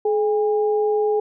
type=tone pair together; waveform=sine; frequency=425.4 / 810.5 Hz; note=G#4 / G#5; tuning=+42 / -42 cents; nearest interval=major seventh; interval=1116 cents; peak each=-17 / -26 dBFS; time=0.05-1.2 s; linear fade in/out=5 ms; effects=none